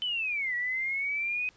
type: linear two-way sweep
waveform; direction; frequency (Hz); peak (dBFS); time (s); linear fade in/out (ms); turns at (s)
sine; down then up; 3063 to 1923 to 2517; -28; 0.02-1.49; 0; 0.55
effects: pink hiss -61 dBFS RMS until 1.56 s + resampled to 16000 Hz